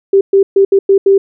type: tone bursts at uneven times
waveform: sine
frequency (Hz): 392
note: G4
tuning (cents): 0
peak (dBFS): -4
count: 6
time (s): 0.13-0.21 / 0.33-0.43 / 0.56-0.65 / 0.72-0.79 / 0.89-0.98 / 1.06-1.18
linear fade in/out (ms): 5
effects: none